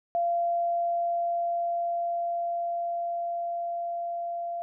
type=tone with level ramp; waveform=sine; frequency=688 Hz; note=F5; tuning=26 cents flat; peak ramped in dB=-23 to -30 dBFS; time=0.15-4.62 s; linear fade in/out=0 ms; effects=none